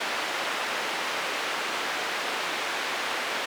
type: band-pass noise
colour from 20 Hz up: white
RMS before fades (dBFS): -30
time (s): 0-3.46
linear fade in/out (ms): 10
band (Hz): 380 to 2500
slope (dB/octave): 12
effects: none